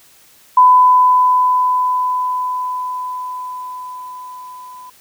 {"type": "tone with level ramp", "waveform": "sine", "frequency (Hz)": 1003, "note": "B5", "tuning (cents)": 26, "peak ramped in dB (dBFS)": [-4, -33], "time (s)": [0.57, 4.9], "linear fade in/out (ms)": 5, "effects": ["white hiss -48 dBFS RMS until 5 s"]}